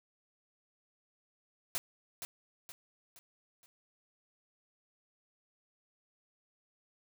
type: noise with echo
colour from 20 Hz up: white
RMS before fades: -35 dBFS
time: 1.75-1.78 s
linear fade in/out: 0 ms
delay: 470 ms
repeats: 4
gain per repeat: -7 dB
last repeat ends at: 3.66 s
effects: none